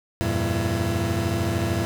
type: tone cluster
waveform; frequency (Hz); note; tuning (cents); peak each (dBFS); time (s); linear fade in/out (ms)
30% pulse; 86.9 / 100.2 / 120.1 / 336.4; F2 / G2 / B2 / E4; -8 / +38 / -48 / +35; -25; 0.21-1.85; 0
effects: none